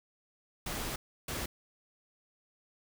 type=noise bursts at uneven times; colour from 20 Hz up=pink; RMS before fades=-37 dBFS; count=2; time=0.66-0.96 / 1.28-1.46 s; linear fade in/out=5 ms; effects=none